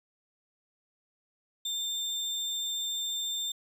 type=tone with sample-and-hold; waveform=sine; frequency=3593 Hz; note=A7; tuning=36 cents sharp; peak=-30 dBFS; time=1.65-3.52 s; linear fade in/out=5 ms; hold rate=11025 Hz; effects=resampled to 32000 Hz